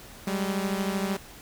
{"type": "beating tone pair", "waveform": "sawtooth", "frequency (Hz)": [192.3, 205.3], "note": ["G3", "G#3"], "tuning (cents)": [-33, -20], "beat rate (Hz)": 13, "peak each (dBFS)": [-24, -27], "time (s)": [0.27, 1.17], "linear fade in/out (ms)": 5, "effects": ["pink hiss -47 dBFS RMS until 1.41 s"]}